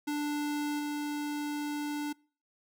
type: tone with level steps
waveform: square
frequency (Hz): 294.3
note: D4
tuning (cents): +4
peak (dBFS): -31 / -33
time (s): 0.07-2.13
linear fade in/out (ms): 10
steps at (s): 0.79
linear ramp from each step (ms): 5
effects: noise-tail reverb RT60 0.4 s tail -24 dB re dry